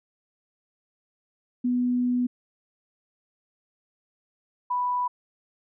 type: tone pair in turn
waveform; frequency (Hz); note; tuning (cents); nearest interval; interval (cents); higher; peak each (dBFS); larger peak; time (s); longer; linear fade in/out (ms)
sine; 246.9 / 987.6; B3 / B5; 0 / 0; 2 octaves; 2400; second; -21 / -23; first; 1.64-2.27 / 4.7-5.08; first; 10
effects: none